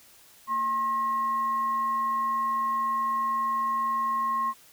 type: tone with frequency modulation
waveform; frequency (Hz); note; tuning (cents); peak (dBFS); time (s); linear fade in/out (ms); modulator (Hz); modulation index
sine; 1072; C6; +42; -24; 0.47-4.54; 50; 842; 0.22
effects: white hiss -55 dBFS RMS until 4.72 s